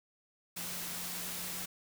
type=tone in noise; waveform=sine; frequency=177.8 Hz; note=F3; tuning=31 cents sharp; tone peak=-50 dBFS; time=0.56-1.66 s; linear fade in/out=10 ms; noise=white; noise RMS=-40 dBFS; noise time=0.56-1.66 s; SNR=-13 dB; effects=none